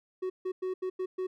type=tone bursts at uneven times; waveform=triangle; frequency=371.9 Hz; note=F#4; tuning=9 cents sharp; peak=-28 dBFS; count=6; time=0.22-0.3 / 0.45-0.52 / 0.62-0.74 / 0.82-0.9 / 0.99-1.06 / 1.18-1.27 s; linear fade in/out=10 ms; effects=none